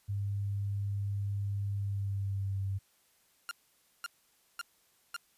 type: tone with pitch glide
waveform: sine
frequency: 100.5 to 97.47 Hz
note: G2 to G2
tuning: +44 to -9 cents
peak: -31 dBFS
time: 0.08-2.79 s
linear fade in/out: 20 ms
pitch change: -53 cents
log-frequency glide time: 1.7-2.61 s
type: tone bursts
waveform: sawtooth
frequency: 1396.9 Hz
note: F6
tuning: in tune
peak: -32 dBFS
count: 4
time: 3.49-5.164 s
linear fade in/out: 0 ms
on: 21 ms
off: 530 ms
effects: white hiss -69 dBFS RMS until 5.37 s + resampled to 32000 Hz